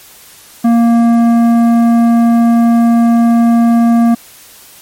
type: tone with tanh clipping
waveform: sine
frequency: 233.1 Hz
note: A#3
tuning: in tune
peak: -7 dBFS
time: 0.64-4.15 s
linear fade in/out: 10 ms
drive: 11 dB
effects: white hiss -38 dBFS RMS until 4.81 s + MP3 64 kbps

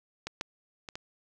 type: clicks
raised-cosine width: 0.2 ms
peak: -18 / -15 / -23 / -21 dBFS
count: 4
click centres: 0.27 / 0.411 / 0.888 / 0.955 s
effects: none

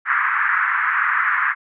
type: band-pass noise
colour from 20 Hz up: white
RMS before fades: -19 dBFS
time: 0.05-1.55 s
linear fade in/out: 50 ms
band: 1100 to 1900 Hz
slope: 48 dB/octave
effects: none

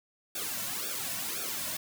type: noise with flanger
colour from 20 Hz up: white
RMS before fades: -35 dBFS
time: 0.35-1.77 s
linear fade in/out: 5 ms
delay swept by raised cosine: 0.98 to 2.48 ms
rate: 1.9 Hz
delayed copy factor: -0.95
effects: none

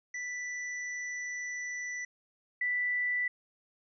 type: tone pair in turn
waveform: square / sine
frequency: 1975.5 / 1975.5 Hz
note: B6 / B6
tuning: 0 / 0 cents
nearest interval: unison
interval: 0 cents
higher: neither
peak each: -36 / -28 dBFS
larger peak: second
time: 0.14-2.05 / 2.61-3.28 s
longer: first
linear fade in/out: 5 ms
effects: resampled to 16000 Hz

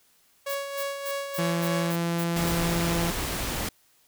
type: tone with tremolo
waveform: sawtooth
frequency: 558 Hz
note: C#5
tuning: 11 cents sharp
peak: -24 dBFS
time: 0.46-1.92 s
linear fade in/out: 10 ms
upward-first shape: sine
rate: 3.3 Hz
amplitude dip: 50%
type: noise bursts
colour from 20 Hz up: violet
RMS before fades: -36 dBFS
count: 8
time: 0.49-2.526 s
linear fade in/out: 10 ms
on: 62 ms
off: 220 ms
type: tone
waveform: sawtooth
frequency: 169.6 Hz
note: E3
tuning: 50 cents sharp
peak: -21 dBFS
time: 1.38-3.11 s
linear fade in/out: 10 ms
type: noise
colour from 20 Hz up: pink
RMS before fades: -30 dBFS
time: 2.36-3.69 s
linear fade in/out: 5 ms
effects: white hiss -63 dBFS RMS until 4.07 s

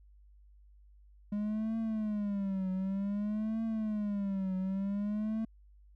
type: tone with vibrato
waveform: triangle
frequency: 204.9 Hz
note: G#3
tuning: 23 cents flat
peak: -29 dBFS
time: 1.32-5.45 s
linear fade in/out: 5 ms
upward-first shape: triangle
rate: 0.54 Hz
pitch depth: 170 cents each way
effects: added 50 Hz sine -56 dBFS peak until 5.95 s

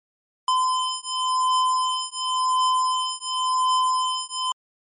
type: beating tone pair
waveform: square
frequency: 1023 / 1023.92 Hz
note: C6 / C6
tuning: -39 / -38 cents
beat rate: 0.92 Hz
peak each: -24 dBFS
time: 0.48-4.52 s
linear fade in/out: 2 ms
effects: MP3 48 kbps

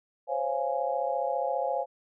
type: chord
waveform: sine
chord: Db major seventh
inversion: third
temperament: just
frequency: 519.7 / 554.4 / 693 / 831.5 Hz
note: C5 / Db5 / F5 / Ab5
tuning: -12 / 0 / -14 / +2 cents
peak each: -32 dBFS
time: 0.27-1.86 s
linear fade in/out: 50 ms
effects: none

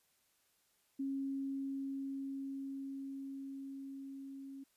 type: tone with level ramp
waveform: sine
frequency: 272.5 Hz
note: C#4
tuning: 29 cents flat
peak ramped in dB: -35 to -46 dBFS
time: 0.99-4.64 s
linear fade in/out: 10 ms
effects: white hiss -75 dBFS RMS until 4.76 s + resampled to 32000 Hz

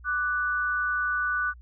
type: tone pair together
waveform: sine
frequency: 1174.7 / 1483.9 Hz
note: D6 / F#6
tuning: 0 / +5 cents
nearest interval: major third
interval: 405 cents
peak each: -30 / -25 dBFS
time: 0.04-1.54 s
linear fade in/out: 50 ms
effects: added 60 Hz sine -45 dBFS peak until 1.61 s

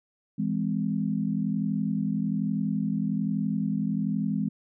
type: chord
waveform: sine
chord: E augmented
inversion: none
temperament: just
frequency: 164.81 / 206 / 257.5 Hz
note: E3 / G#3 / B#3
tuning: 0 / -14 / -28 cents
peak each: -30 / -27 / -31 dBFS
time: 0.38-4.49 s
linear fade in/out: 10 ms
effects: none

